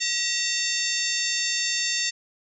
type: harmonic tone with a mistuned harmonic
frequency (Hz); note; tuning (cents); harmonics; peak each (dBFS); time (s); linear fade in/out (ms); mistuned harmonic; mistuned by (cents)
905; A5; +48; 2 / 3 / 4 / 5 / 6 / 7 / 8; -31 / -31 / -31 / -31 / -31 / -31 / -31; 0-2.11; 20; 2; +100
effects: none